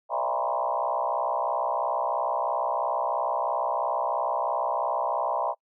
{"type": "tone with frequency modulation", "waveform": "sine", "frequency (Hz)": 808, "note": "G#5", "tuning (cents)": -48, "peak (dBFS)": -24, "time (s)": [0.09, 5.55], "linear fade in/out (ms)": 50, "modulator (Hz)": 63, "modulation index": 3.8, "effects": ["noise-tail reverb RT60 0.1 s tail -26 dB re dry"]}